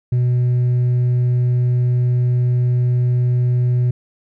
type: tone with hard clipping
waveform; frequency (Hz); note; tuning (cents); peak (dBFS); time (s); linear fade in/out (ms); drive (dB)
triangle; 123.47; B2; 0; -12; 0.12-3.91; 5; 1
effects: none